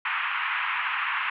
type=band-pass noise; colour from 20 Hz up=pink; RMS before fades=-28 dBFS; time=0.05-1.3 s; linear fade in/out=5 ms; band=980 to 2800 Hz; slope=48 dB/octave; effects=none